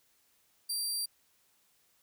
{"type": "tone", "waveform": "20% pulse", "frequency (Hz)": 4711, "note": "D8", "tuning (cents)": 5, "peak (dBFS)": -26, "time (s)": [0.69, 1.06], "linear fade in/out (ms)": 10, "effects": ["white hiss -70 dBFS RMS until 2.02 s"]}